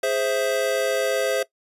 square chord, Ab augmented, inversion none, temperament equal, 415.3 / 523.3 / 659.3 Hz, Ab4 / C5 / E5, 0 / 0 / 0 cents, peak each -28 / -24 / -26 dBFS, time 0.03-1.43 s, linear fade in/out 5 ms, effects noise-tail reverb RT60 0.1 s tail -19 dB re dry + resampled to 32000 Hz

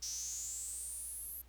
sawtooth tone with high-pass filter sweep, 258.3 Hz, C4, 22 cents flat, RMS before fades -43 dBFS, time 0.02-1.42 s, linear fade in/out 10 ms, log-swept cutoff 5600 to 12000 Hz, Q 9.4, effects added 60 Hz sine -58 dBFS peak until 1.48 s + pink hiss -68 dBFS RMS until 1.48 s

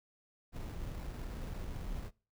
brown noise with sample-and-hold, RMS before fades -41 dBFS, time 0.52-2.11 s, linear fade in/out 50 ms, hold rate 3150 Hz, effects noise-tail reverb RT60 0.4 s tail -25 dB re dry

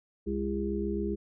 harmonic tone, 67.5 Hz, C#2, 45 cents flat, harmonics 1 / 3 / 5 / 6, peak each -36 / -33 / -34 / -34 dBFS, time 0.26-1.16 s, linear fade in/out 20 ms, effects none

